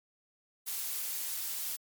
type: noise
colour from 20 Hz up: blue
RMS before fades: -36 dBFS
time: 0.66-1.77 s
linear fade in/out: 20 ms
effects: MP3 96 kbps